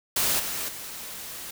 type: noise with level steps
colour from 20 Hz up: white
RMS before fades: -24 / -31 / -38 dBFS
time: 0.16-1.51 s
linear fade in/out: 5 ms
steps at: 0.39 / 0.68 s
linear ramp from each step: 10 ms
effects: none